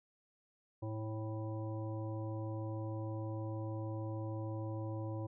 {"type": "harmonic tone with a mistuned harmonic", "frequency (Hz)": 109.2, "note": "A2", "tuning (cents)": -13, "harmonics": [1, 3, 5, 7, 9], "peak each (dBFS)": [-39, -44, -47, -54, -53], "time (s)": [0.82, 5.27], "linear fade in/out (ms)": 10, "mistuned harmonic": 7, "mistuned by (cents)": 30, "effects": []}